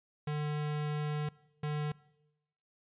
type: tone bursts at uneven times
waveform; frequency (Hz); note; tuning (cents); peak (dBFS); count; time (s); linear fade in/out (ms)
square; 149.6; D3; +32; -33; 2; 0.27-1.29 / 1.63-1.92; 5
effects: noise-tail reverb RT60 0.9 s tail -21 dB re dry + resampled to 8000 Hz